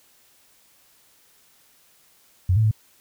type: tone with pitch steps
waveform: sine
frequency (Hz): 91.6 / 110 / 108.2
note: F#2 / A2 / A2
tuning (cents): -17 / 0 / -29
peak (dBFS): -15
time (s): 2.49-2.712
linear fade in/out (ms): 5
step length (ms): 74
effects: white hiss -58 dBFS RMS until 3 s